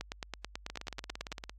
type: two click trains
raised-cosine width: 0.2 ms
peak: -20 / -23 dBFS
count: 13 / 15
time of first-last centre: 0.01-1.319 / 0.7-1.495 s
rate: 9.17 / 17.6 Hz
effects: added 50 Hz sine -52 dBFS peak until 1.58 s + AAC 48 kbps